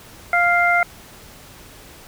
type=harmonic tone; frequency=698.5 Hz; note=F5; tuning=in tune; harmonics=1 / 2 / 3; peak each=-18 / -18 / -18 dBFS; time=0.33-0.83 s; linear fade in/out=2 ms; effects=pink hiss -43 dBFS RMS until 2.07 s